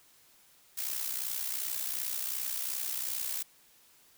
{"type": "noise with amplitude modulation", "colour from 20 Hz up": "blue", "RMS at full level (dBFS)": -32, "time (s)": [0.77, 3.43], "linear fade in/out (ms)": 10, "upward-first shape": "sine", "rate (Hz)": 62.7, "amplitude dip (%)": 65, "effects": ["white hiss -62 dBFS RMS until 4.17 s"]}